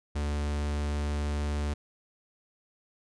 45% pulse tone, 73.42 Hz, D2, in tune, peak -28 dBFS, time 0.15-1.74 s, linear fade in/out 10 ms, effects resampled to 22050 Hz

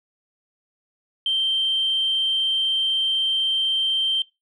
sine tone, 3136 Hz, G7, in tune, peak -18 dBFS, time 1.26-4.22 s, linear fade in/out 2 ms, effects noise-tail reverb RT60 0.2 s tail -20 dB re dry + tanh soft clip ceiling -14 dBFS

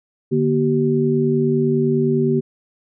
sine tone cluster, 147.7 / 237.6 / 383 Hz, D3 / A#3 / G4, +10 / +33 / -40 cents, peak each -20 / -19 / -18 dBFS, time 0.31-2.41 s, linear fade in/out 20 ms, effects none

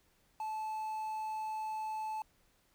triangle tone with quantisation, 870 Hz, A5, 20 cents flat, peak -34 dBFS, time 0.4-2.22 s, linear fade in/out 2 ms, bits 10, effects pink hiss -71 dBFS RMS until 2.74 s

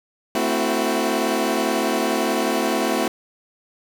20% pulse chord, F# half-diminished seventh, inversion first, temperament equal with one note detuned, 223.5 / 261.6 / 329.6 / 370 Hz, A3 / C4 / E4 / F#4, +27 / 0 / 0 / 0 cents, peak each -20 dBFS, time 0.35-3.08 s, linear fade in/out 2 ms, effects none

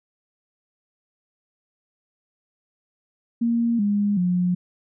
sine tone with pitch steps, 233.5 / 204.5 / 179.02 Hz, A#3 / G#3 / F3, +3 / -26 / +43 cents, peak -18 dBFS, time 3.41-4.55 s, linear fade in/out 10 ms, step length 380 ms, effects none

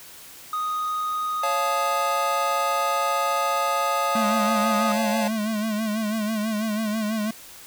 triangle tone, 1244.5 Hz, D#6, in tune, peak -22 dBFS, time 0.53-4.92 s, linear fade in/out 2 ms
square chord, Db augmented, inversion none, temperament just, 554.4 / 693 / 866.2 Hz, Db5 / F5 / A5, 0 / -14 / -27 cents, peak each -29 dBFS, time 1.43-5.28 s, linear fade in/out 5 ms
square tone with vibrato, 215.9 Hz, A3, 33 cents flat, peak -24 dBFS, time 4.15-7.31 s, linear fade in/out 5 ms, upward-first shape sine, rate 6.1 Hz, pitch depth 67 cents each way
effects white hiss -44 dBFS RMS until 7.66 s

